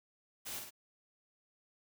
white noise with echo, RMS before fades -43 dBFS, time 0.45-0.6 s, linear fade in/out 20 ms, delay 54 ms, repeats 2, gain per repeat -4 dB, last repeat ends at 0.708 s, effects none

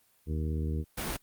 harmonic tone, 77.78 Hz, D#2, in tune, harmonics 1 / 2 / 3 / 4 / 5 / 6, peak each -30 / -36 / -40 / -42 / -44 / -46 dBFS, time 0.26-0.85 s, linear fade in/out 50 ms
pink noise, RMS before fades -34 dBFS, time 0.97-1.17 s, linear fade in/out 10 ms
effects white hiss -67 dBFS RMS until 1.22 s + Opus 32 kbps

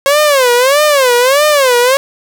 sawtooth tone with vibrato, 540 Hz, C#5, 45 cents flat, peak -3 dBFS, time 0.06-1.97 s, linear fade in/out 0 ms, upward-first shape sine, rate 1.6 Hz, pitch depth 200 cents each way, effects none

